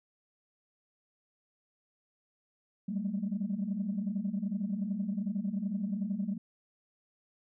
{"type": "tone cluster", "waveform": "sine", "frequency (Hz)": [190.2, 201, 223.6], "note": ["F#3", "G3", "A3"], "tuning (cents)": [48, 44, 28], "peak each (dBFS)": [-34, -34, -36], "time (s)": [2.88, 6.38], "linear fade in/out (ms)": 10, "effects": ["tanh soft clip ceiling -24 dBFS"]}